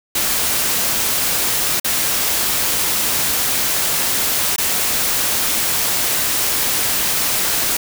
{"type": "noise with dropouts", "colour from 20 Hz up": "white", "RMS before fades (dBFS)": -18, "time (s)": [0.15, 7.77], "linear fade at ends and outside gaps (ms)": 5, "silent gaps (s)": [[1.799, 1.844], [4.562, 4.581]], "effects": []}